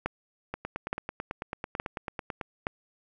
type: two click trains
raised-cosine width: 0.5 ms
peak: -13 / -18 dBFS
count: 4 / 18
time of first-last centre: 0.06-2.669 / 0.54-2.412 s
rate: 1.15 / 9.08 Hz
effects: none